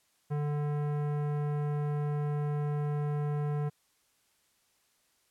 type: tone with tanh clipping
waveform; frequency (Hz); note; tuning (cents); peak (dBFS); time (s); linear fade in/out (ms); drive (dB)
sine; 147.2; D3; +4; -31; 0.3-3.7; 20; 17
effects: white hiss -71 dBFS RMS until 5.3 s + low-pass 12000 Hz 12 dB/octave